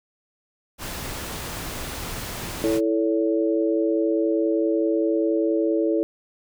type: noise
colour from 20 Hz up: pink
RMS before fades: -32 dBFS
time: 0.78-2.81 s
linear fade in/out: 50 ms
type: chord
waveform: sine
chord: A major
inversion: second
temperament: equal with one note detuned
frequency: 329.6 / 440 / 564.7 Hz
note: E4 / A4 / C#5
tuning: 0 / 0 / +32 cents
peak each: -21 / -24 / -26 dBFS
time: 2.64-6.03 s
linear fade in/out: 0 ms
effects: none